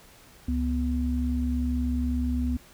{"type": "tone pair together", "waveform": "sine", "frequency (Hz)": [69.3, 247], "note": ["C#2", "B3"], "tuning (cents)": [0, 0], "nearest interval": "octave + minor seventh", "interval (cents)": 2200, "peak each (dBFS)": [-26, -27], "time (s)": [0.48, 2.57], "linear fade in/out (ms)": 5, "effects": ["pink hiss -53 dBFS RMS until 2.73 s"]}